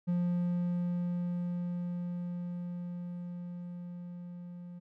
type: tone with level ramp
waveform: triangle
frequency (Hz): 175.8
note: F3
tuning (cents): +12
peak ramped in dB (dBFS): -25 to -41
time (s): 0.07-4.8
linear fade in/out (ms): 20
effects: none